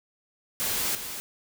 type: noise with echo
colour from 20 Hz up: white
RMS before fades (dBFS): -28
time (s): 0.6-0.95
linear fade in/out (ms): 0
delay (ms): 250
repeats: 1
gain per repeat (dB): -8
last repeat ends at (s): 1.2
effects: none